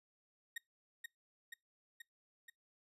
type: tone with echo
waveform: 35% pulse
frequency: 1864.7 Hz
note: A#6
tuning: in tune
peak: -39 dBFS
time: 0.56-0.58 s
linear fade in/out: 5 ms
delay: 480 ms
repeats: 4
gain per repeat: -3 dB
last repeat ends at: 2.5 s
effects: noise-tail reverb RT60 0.2 s tail -25 dB re dry + resampled to 32000 Hz